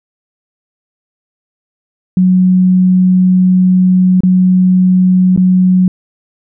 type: tone with dropouts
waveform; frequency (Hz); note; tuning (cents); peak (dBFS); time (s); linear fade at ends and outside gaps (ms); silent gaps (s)
sine; 184; F#3; -9; -5; 2.17-5.88; 2; 4.206-4.234 / 5.363-5.375
effects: none